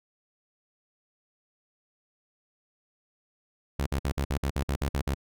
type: tone bursts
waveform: sawtooth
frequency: 69.3 Hz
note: C#2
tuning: in tune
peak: -22 dBFS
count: 11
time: 3.79-5.145 s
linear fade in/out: 5 ms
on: 75 ms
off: 53 ms
effects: none